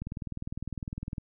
click train, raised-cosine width 5 ms, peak -23 dBFS, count 24, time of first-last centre 0.02-1.182 s, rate 19.8 Hz, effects none

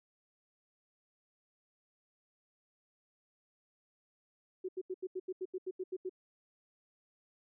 sine tone bursts, 371.4 Hz, F#4, 7 cents sharp, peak -35 dBFS, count 12, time 4.64-6.095 s, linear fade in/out 10 ms, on 47 ms, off 81 ms, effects none

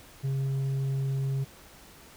sine tone with tanh clipping, 135.5 Hz, C#3, 39 cents flat, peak -27 dBFS, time 0.23-1.45 s, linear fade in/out 20 ms, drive 4 dB, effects pink hiss -52 dBFS RMS until 2.16 s

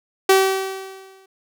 sawtooth tone with exponential decay, 383.6 Hz, G4, 37 cents flat, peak -6 dBFS, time 0.29-1.26 s, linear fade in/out 5 ms, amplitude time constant 210 ms, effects none

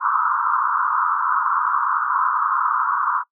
white band-pass noise, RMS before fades -20 dBFS, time 0-3.24 s, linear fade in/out 50 ms, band 960 to 1400 Hz, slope 96 dB/octave, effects noise-tail reverb RT60 0.1 s tail -22 dB re dry

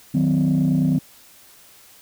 sine chord, C diminished, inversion first, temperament equal with one note detuned, 155.56 / 185 / 255.5 Hz, Eb3 / Gb3 / C4, 0 / 0 / -41 cents, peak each -18 / -20 / -18 dBFS, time 0.14-0.99 s, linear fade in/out 10 ms, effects tanh soft clip ceiling -11 dBFS + white hiss -49 dBFS RMS until 2.01 s

